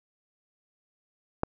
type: click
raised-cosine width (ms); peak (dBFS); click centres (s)
1; -11; 1.434
effects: none